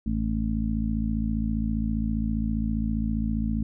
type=harmonic tone; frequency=55 Hz; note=A1; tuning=in tune; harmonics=1 / 2 / 3 / 4 / 5; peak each=-28 / -33 / -34 / -27 / -35 dBFS; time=0.06-3.63 s; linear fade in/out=5 ms; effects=none